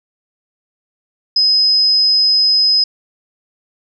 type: tone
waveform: sine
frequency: 5060 Hz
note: D#8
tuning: 28 cents sharp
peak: -9 dBFS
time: 1.36-2.84 s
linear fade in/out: 5 ms
effects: none